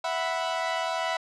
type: chord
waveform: sawtooth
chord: E suspended second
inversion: none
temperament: equal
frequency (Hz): 659.3 / 740 / 987.8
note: E5 / F#5 / B5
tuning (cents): 0 / 0 / 0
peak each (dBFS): -26 / -28 / -28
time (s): 0.04-1.17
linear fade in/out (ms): 5
effects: low-pass 5000 Hz 12 dB/octave